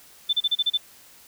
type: tone bursts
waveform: sine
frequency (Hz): 3534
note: A7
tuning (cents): +7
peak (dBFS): -18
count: 7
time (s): 0.29-0.775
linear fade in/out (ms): 10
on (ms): 41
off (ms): 33
effects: white hiss -51 dBFS RMS until 1.27 s